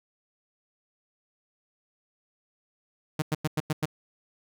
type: tone bursts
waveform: sawtooth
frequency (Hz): 154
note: D#3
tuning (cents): -17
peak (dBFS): -20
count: 6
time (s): 3.19-3.856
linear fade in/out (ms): 5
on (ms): 31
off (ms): 96
effects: none